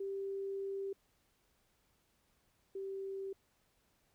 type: tone pair in turn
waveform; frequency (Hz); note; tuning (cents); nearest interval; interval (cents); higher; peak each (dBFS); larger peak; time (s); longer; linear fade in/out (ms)
sine; 392 / 388.6; G4 / G4; 0 / -15; unison; 15; first; -37 / -39; first; 0-0.93 / 2.75-3.33; first; 5
effects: pink hiss -75 dBFS RMS until 4.14 s